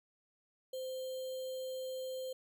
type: tone with sample-and-hold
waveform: sine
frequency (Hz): 518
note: C5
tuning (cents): -17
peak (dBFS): -38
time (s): 0.73-2.33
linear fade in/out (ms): 5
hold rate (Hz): 3675
effects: none